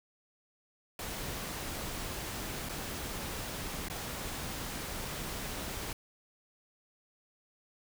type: noise with dropouts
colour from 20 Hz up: pink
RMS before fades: -39 dBFS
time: 0.99-5.93 s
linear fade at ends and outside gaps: 2 ms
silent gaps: 2.689-2.693 / 3.885-3.899 s
effects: none